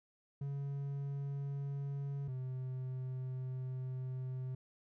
triangle tone pair in turn, 140 / 129.03 Hz, C#3 / C3, +18 / -24 cents, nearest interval minor second, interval 142 cents, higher first, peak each -35 / -36 dBFS, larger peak first, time 0.41-2.28 / 2.28-4.55 s, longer second, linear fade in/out 5 ms, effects none

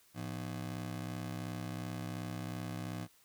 30% pulse ring-modulated tone, 138.59 Hz, C#3, in tune, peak -33 dBFS, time 0.14-3.08 s, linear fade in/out 50 ms, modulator 31.4 Hz, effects white hiss -66 dBFS RMS until 3.24 s

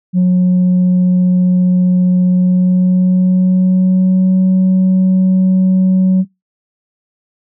sine tone with pitch glide, 181.5 to 186.82 Hz, F#3 to F#3, -33 to +17 cents, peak -5 dBFS, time 0.13-6.25 s, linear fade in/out 50 ms, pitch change +50 cents, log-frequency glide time 2.27-4.39 s, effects noise-tail reverb RT60 0.2 s tail -25 dB re dry + tanh soft clip ceiling -6 dBFS

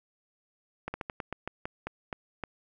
slowing click train, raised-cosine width 0.5 ms, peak -19 dBFS, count 11, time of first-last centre 0.88-2.438 s, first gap 60 ms, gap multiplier 1.2, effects none

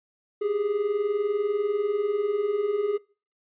triangle tone pair together, 395.2 / 415.3 Hz, G4 / G#4, +14 / 0 cents, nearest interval minor second, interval 86 cents, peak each -28 / -22 dBFS, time 0.41-2.98 s, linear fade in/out 10 ms, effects noise-tail reverb RT60 0.4 s tail -24 dB re dry + resampled to 8000 Hz

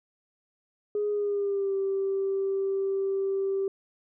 sine tone with pitch glide, 415.3 to 389.7 Hz, G#4 to G4, 0 to -10 cents, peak -24 dBFS, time 0.95-3.68 s, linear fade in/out 2 ms, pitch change -110 cents, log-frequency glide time 1.1-1.75 s, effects tanh soft clip ceiling -20 dBFS

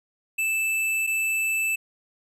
square tone pair in turn, 2637 / 2637 Hz, E7 / E7, 0 / 0 cents, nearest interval unison, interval 0 cents, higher neither, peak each -23 dBFS, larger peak neither, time 0.38-1.07 / 1.07-1.76 s, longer neither, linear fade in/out 10 ms, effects resampled to 32000 Hz

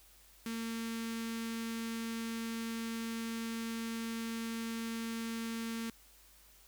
sawtooth tone with notch filter, 228 Hz, A#3, 38 cents flat, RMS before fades -39 dBFS, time 0.46-5.9 s, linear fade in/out 2 ms, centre 650 Hz, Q 0.61, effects added 50 Hz sine -65 dBFS peak until 6.67 s + white hiss -62 dBFS RMS until 6.67 s

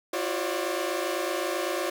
sawtooth tone cluster, 340.4 / 368.3 / 540 / 590 Hz, F4 / F#4 / C#5 / D5, -44 / -8 / -45 / +8 cents, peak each -29 dBFS, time 0.13-1.9 s, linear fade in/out 5 ms, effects none

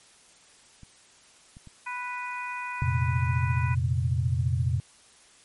clicks, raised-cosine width 5 ms, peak -34 dBFS, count 4, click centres 0.833 / 1.569 / 1.673 / 3.269 s
harmonic tone, 493.9 Hz, B4, in tune, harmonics 2 / 3 / 4 / 5, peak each -34 / -39 / -40 / -37 dBFS, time 1.86-3.75 s, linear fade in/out 10 ms
sine chord, F suspended fourth, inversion none, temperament just, 87.31 / 116.41 / 130.96 Hz, F2 / Bb2 / C3, 0 / -2 / +2 cents, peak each -27 dBFS, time 2.82-4.8 s, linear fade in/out 0 ms
effects white hiss -56 dBFS RMS until 5.44 s + MP3 48 kbps

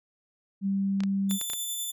sine tone, 196 Hz, G3, in tune, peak -24 dBFS, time 0.61-1.39 s, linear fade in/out 50 ms
clicks, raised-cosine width 0.2 ms, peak -20 dBFS, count 6, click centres 1.005 / 1.036 / 1.311 / 1.413 / 1.5 / 1.534 s
10% pulse tone with tremolo, 3520 Hz, A7, in tune, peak -22 dBFS, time 1.29-1.92 s, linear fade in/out 20 ms, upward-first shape sine, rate 10 Hz, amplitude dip 25%
effects none

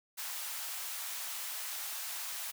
white high-pass noise, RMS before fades -40 dBFS, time 0.17-2.52 s, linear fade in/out 20 ms, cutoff 700 Hz, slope 24 dB/octave, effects none

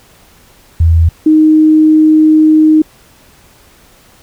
sine tone pair in turn, 82.41 / 311.1 Hz, E2 / D#4, 0 / 0 cents, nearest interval octave + major seventh, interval 2300 cents, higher second, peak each -4 / -3 dBFS, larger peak second, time 0.8-1.09 / 1.26-2.82 s, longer second, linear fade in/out 5 ms, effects pink hiss -44 dBFS RMS until 4.22 s

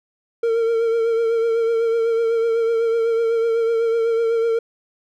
triangle tone with vibrato, 457.9 Hz, A#4, 31 cents flat, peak -14 dBFS, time 0.43-4.59 s, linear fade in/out 5 ms, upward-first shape triangle, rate 8 Hz, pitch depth 38 cents each way, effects none

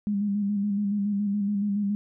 sine tone with vibrato, 203.3 Hz, G#3, 37 cents flat, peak -23 dBFS, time 0.07-1.95 s, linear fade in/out 0 ms, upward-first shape square, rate 7.1 Hz, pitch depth 35 cents each way, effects none

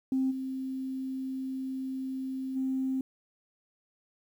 sine tone with level steps, 263.3 Hz, C4, 11 cents sharp, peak -24 / -32 / -27 dBFS, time 0.12-3.01 s, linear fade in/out 2 ms, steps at 0.3 / 2.55 s, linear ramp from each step 20 ms, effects tanh soft clip ceiling -20 dBFS + 10-bit

